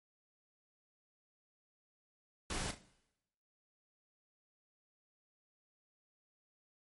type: noise with echo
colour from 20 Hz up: pink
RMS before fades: -39 dBFS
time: 2.5-2.71 s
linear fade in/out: 2 ms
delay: 37 ms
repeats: 2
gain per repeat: -10 dB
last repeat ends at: 2.784 s
effects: noise-tail reverb RT60 0.9 s tail -19 dB re dry + MP3 48 kbps